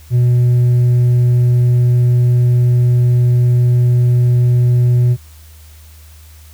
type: tone with hard clipping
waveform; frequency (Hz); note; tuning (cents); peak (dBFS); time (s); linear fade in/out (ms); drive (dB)
triangle; 122.4; B2; -15; -7; 0.1-5.17; 50; 1
effects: added 77 Hz sine -37 dBFS peak until 6.53 s + white hiss -46 dBFS RMS until 6.53 s